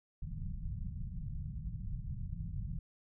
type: low-pass noise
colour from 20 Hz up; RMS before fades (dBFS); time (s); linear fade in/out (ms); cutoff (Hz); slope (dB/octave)
pink; -40; 0.22-2.79; 5; 180; 48
effects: none